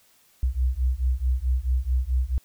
sine beating tone pair, 61.3 / 65.9 Hz, B1 / C2, -12 / +13 cents, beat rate 4.6 Hz, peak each -23 dBFS, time 0.43-2.38 s, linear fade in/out 0 ms, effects tanh soft clip ceiling -14 dBFS + white hiss -60 dBFS RMS until 2.44 s

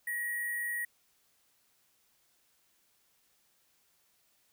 sine tone with sample-and-hold, 1900 Hz, A#6, 33 cents sharp, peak -32 dBFS, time 0.07-0.85 s, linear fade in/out 5 ms, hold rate 11025 Hz, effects white hiss -71 dBFS RMS until 4.52 s

